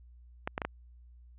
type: clicks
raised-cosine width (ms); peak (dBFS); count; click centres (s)
0.5; -17; 4; 0.475 / 0.579 / 0.618 / 0.65
effects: added 60 Hz sine -52 dBFS peak until 1.38 s + resampled to 8000 Hz